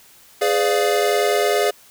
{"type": "chord", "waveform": "square", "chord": "G# diminished seventh", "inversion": "none", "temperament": "equal with one note detuned", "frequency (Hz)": [415.3, 505.4, 587.3, 698.5], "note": ["G#4", "B4", "D5", "F5"], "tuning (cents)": [0, 40, 0, 0], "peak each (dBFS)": [-20, -25, -23, -23], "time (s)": [0.41, 1.71], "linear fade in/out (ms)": 10, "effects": ["white hiss -49 dBFS RMS until 1.9 s"]}